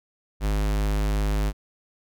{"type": "tone", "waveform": "square", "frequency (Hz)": 51.4, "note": "G#1", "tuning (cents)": -17, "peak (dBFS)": -22, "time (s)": [0.4, 1.53], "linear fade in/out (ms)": 50, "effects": []}